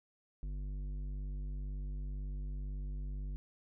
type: tone with tanh clipping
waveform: sine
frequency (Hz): 49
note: G1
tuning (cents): 0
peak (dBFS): -39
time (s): 0.43-3.36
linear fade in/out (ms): 0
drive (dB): 11
effects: none